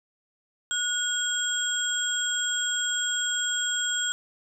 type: tone cluster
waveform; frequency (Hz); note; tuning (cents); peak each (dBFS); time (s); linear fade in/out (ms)
sine; 1457 / 3262 / 7560; F#6 / G#7 / A#8; -27 / -32 / +23; -29; 0.71-4.12; 0
effects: none